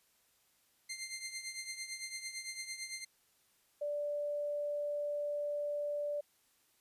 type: tone with tremolo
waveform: 15% pulse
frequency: 2093 Hz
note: C7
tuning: in tune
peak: -32 dBFS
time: 0.89-3.05 s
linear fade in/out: 10 ms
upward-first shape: triangle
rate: 8.9 Hz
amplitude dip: 75%
type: tone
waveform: sine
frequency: 585 Hz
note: D5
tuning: 7 cents flat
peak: -34 dBFS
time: 3.81-6.21 s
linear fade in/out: 10 ms
effects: white hiss -72 dBFS RMS until 6.8 s + resampled to 32000 Hz